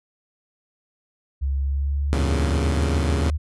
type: tone with pitch glide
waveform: sine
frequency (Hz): 68.6 to 75.68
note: C#2 to D#2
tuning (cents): -17 to -47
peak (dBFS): -20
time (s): 1.41-3.38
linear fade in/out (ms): 20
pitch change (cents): +170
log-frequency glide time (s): 1.61-2.8
type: chord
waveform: 15% pulse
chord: E diminished seventh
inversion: none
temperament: equal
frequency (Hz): 82.41 / 98 / 116.54 / 138.59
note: E2 / G2 / Bb2 / Db3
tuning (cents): 0 / 0 / 0 / 0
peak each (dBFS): -22 / -23 / -23 / -21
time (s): 2.13-3.3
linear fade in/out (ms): 0
type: noise with exponential decay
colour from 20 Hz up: violet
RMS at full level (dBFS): -35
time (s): 2.82-2.93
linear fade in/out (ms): 2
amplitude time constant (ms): 23
effects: resampled to 24000 Hz